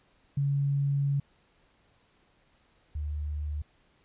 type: tone pair in turn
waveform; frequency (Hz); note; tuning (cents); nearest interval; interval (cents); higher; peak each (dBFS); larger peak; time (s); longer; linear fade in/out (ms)
sine; 140.5 / 74.43; C#3 / D2; +24 / +24; major seventh; 1100; first; -24 / -30; first; 0.37-1.2 / 2.95-3.62; first; 5
effects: pink hiss -66 dBFS RMS until 4.04 s + resampled to 8000 Hz